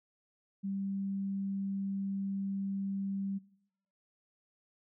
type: tone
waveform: sine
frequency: 196 Hz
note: G3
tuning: in tune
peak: -33 dBFS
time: 0.63-3.39 s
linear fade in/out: 20 ms
effects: noise-tail reverb RT60 0.8 s tail -22 dB re dry